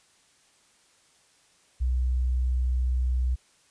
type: tone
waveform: sine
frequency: 62.7 Hz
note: B1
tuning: 27 cents sharp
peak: -22 dBFS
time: 1.8-3.36 s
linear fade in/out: 20 ms
effects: white hiss -62 dBFS RMS until 3.7 s + resampled to 22050 Hz